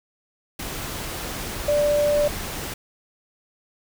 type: tone in noise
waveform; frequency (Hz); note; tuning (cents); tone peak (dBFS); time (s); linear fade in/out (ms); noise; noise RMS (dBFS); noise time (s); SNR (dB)
sine; 587.3; D5; 0; -17; 1.68-2.28; 5; pink; -31; 0.59-2.74; +11
effects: none